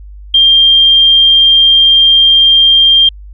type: tone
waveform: sine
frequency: 3191 Hz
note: G7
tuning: 30 cents sharp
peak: -3 dBFS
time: 0.34-3.09 s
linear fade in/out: 5 ms
effects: added 50 Hz sine -28 dBFS peak until 3.33 s